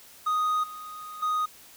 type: tone with level steps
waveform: triangle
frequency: 1244.5 Hz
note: D#6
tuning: in tune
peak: -21 / -36 / -22 dBFS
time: 0.26-1.46 s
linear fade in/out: 10 ms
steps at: 0.63 / 1.22 s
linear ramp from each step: 10 ms
effects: white hiss -51 dBFS RMS until 1.76 s